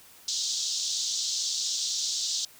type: band-pass noise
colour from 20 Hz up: white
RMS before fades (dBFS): -30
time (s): 0.28-2.45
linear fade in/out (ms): 2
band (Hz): 3500 to 7000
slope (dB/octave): 48
effects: white hiss -53 dBFS RMS until 2.59 s